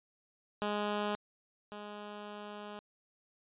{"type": "tone pair in turn", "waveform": "10% pulse", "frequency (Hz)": [207.7, 207.7], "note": ["G#3", "G#3"], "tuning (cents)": [0, 0], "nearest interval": "unison", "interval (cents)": 0, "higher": "neither", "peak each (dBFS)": [-24, -35], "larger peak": "first", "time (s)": [[0.62, 1.15], [1.72, 2.79]], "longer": "second", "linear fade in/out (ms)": 0, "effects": ["resampled to 8000 Hz"]}